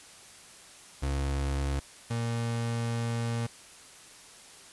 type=tone pair in turn; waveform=35% pulse; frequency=69.3 / 116.72 Hz; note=C#2 / A#2; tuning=0 / +3 cents; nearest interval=major sixth; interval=903 cents; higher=second; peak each=-26 / -27 dBFS; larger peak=first; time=1.02-1.8 / 2.1-3.47 s; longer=second; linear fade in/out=10 ms; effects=white hiss -51 dBFS RMS until 4.72 s + resampled to 24000 Hz